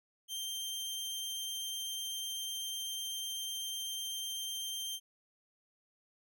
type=tone; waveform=sawtooth; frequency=3154 Hz; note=G7; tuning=10 cents sharp; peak=-34 dBFS; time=0.28-5 s; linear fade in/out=50 ms; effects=none